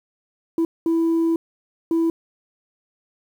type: tone bursts at uneven times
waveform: sine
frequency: 330.1 Hz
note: E4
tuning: 2 cents sharp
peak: -14 dBFS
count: 3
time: 0.58-0.65 / 0.86-1.36 / 1.91-2.1 s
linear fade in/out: 2 ms
effects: tanh soft clip ceiling -15 dBFS + 8-bit